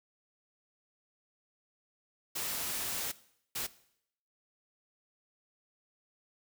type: noise bursts at uneven times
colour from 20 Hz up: white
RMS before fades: -36 dBFS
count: 2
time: 2.35-3.12 / 3.55-3.67 s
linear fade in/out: 10 ms
effects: noise-tail reverb RT60 0.7 s tail -18 dB re dry